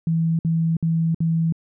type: tone bursts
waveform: sine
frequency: 163.9 Hz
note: E3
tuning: 10 cents flat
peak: -17 dBFS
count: 4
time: 0.07-1.524 s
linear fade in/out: 2 ms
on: 320 ms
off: 58 ms
effects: none